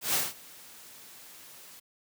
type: noise with ADSR envelope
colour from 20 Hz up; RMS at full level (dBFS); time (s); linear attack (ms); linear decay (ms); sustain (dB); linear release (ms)
white; -26; 0.01-1.8; 130; 190; -24; 10
effects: high-pass 100 Hz 12 dB/octave